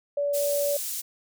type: tone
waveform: sine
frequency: 574 Hz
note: D5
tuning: 40 cents flat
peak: -23 dBFS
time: 0.17-0.77 s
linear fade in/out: 5 ms
type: high-pass noise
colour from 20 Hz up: pink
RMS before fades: -32 dBFS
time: 0.33-1.02 s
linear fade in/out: 20 ms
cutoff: 7600 Hz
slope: 12 dB/octave
effects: none